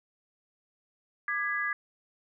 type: chord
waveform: sine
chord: G# diminished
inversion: second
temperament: just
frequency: 1196.1 / 1661.2 / 1993.5 Hz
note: D6 / G#6 / B6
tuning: +31 / 0 / +16 cents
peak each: -35 / -30 / -34 dBFS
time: 1.28-1.73 s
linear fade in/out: 2 ms
effects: none